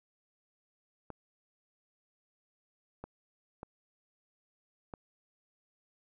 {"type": "clicks", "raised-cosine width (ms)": 1, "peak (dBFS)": -28, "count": 4, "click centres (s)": [1.103, 3.04, 3.631, 4.938], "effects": []}